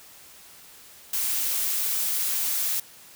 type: noise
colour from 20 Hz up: blue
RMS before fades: -26 dBFS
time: 1.13-2.8 s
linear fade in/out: 5 ms
effects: white hiss -49 dBFS RMS until 3.15 s